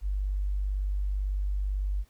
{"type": "tone", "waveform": "sine", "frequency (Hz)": 49, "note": "G1", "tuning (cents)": 0, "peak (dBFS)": -26, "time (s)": [0.01, 2.05], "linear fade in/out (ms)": 50, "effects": ["pink hiss -66 dBFS RMS until 2.09 s"]}